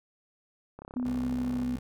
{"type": "click train", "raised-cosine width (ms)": 1, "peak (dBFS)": -29, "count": 29, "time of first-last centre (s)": [0.79, 1.623], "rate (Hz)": 33.6}
{"type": "tone with pitch glide", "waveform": "sine", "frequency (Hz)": [248.9, 247.3], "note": ["B3", "B3"], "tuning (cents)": [14, 3], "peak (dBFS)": -28, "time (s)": [0.96, 1.76], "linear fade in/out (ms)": 5, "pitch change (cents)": -11, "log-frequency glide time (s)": [1.31, 1.6]}
{"type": "tone", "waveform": "20% pulse", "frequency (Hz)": 65.41, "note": "C2", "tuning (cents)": 0, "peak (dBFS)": -33, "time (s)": [1.05, 1.79], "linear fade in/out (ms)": 5}
{"effects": []}